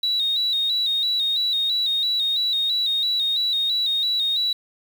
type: tone with vibrato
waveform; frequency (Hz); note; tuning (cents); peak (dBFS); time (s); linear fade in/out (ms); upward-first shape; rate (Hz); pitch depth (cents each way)
triangle; 3819; A#7; +41; -16; 0.03-4.53; 5; square; 3; 48
effects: tanh soft clip ceiling -17 dBFS + 7-bit